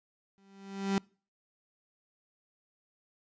35% pulse tone with exponential growth, 196 Hz, G3, in tune, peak -23 dBFS, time 0.38-0.98 s, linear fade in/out 0 ms, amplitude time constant 130 ms, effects noise-tail reverb RT60 0.4 s tail -26 dB re dry + resampled to 16000 Hz

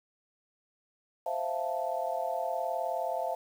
sine chord, F major seventh, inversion second, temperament equal, 523.3 / 659.3 / 698.5 / 880 Hz, C5 / E5 / F5 / A5, 0 / 0 / 0 / 0 cents, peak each -37 / -34 / -34 / -37 dBFS, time 1.26-3.35 s, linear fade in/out 5 ms, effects 9-bit

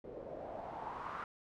white noise with low-pass filter sweep, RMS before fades -45 dBFS, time 0.04-1.24 s, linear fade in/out 2 ms, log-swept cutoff 440 to 1300 Hz, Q 4.2, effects none

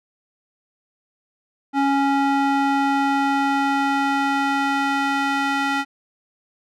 square tone with band-pass filter sweep, 277.2 Hz, C#4, in tune, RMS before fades -20 dBFS, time 1.73-5.85 s, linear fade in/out 50 ms, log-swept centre 770 to 1600 Hz, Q 0.94, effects none

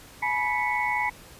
sine tone cluster, 850 / 974 / 1979 / 2211 Hz, G#5 / B5 / B6 / C#7, +40 / -24 / +3 / -5 cents, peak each -29 dBFS, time 0.22-1.1 s, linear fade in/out 10 ms, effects pink hiss -48 dBFS RMS until 1.39 s + resampled to 32000 Hz

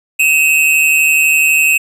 square tone pair together, 2548 / 2700 Hz, D#7 / E7, +41 / +41 cents, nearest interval minor second, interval 100 cents, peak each -11 / -13 dBFS, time 0.19-1.78 s, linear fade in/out 10 ms, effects resampled to 32000 Hz

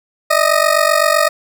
20% pulse ring-modulated tone, 622.3 Hz, D#5, in tune, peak -3 dBFS, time 0.3-1.29 s, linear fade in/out 10 ms, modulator 23.9 Hz, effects none

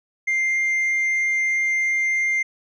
sine tone with tanh clipping, 2101 Hz, C7, 7 cents sharp, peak -19 dBFS, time 0.27-2.43 s, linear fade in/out 10 ms, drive 2 dB, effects none

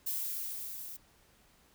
violet noise with level ramp, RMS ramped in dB -34 to -45 dBFS, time 0.06-0.97 s, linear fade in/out 10 ms, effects pink hiss -65 dBFS RMS until 1.74 s

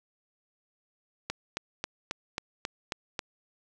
click train, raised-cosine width 0.2 ms, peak -14 dBFS, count 8, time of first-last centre 1.3-3.192 s, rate 3.7 Hz, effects none

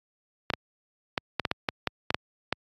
clicks, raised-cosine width 0.3 ms, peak -8 dBFS, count 11, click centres 0.502 / 0.537 / 1.178 / 1.397 / 1.452 / 1.514 / 1.688 / 1.873 / 2.105 / 2.145 / 2.526 s, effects high-pass 80 Hz 12 dB/octave + AAC 32 kbps

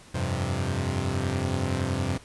sawtooth chord, F suspended second, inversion none, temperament equal, 87.31 / 98 / 130.81 Hz, F2 / G2 / C3, 0 / 0 / 0 cents, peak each -26 dBFS, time 0.14-2.18 s, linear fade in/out 10 ms, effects pink hiss -51 dBFS RMS until 2.24 s + resampled to 24000 Hz

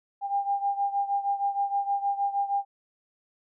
sine beating tone pair, 799 / 805.4 Hz, G5 / G5, +33 / +47 cents, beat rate 6.4 Hz, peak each -26 / -30 dBFS, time 0.21-2.65 s, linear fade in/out 50 ms, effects none

